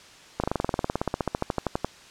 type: slowing click train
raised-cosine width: 1 ms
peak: -10 dBFS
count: 25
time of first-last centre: 0.4-1.846 s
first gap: 37 ms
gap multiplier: 1.04
effects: white hiss -49 dBFS RMS until 2.1 s + low-pass 6000 Hz 12 dB/octave